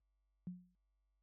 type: tone with exponential decay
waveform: sine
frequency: 180 Hz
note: F#3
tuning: 47 cents flat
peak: -39 dBFS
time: 0.47-0.75 s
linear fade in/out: 0 ms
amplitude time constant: 60 ms
effects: added 50 Hz sine -70 dBFS peak until 1.22 s + high-pass 80 Hz 12 dB/octave